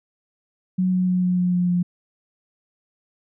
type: tone with pitch steps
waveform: sine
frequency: 184.4 / 183.13 / 181.86 / 180.61 / 179.36 / 178.12 / 176.89 Hz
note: F#3 / F#3 / F#3 / F#3 / F3 / F3 / F3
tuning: -6 / -18 / -30 / -42 / +46 / +34 / +22 cents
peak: -17 dBFS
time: 0.78-1.83 s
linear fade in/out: 10 ms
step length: 150 ms
effects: none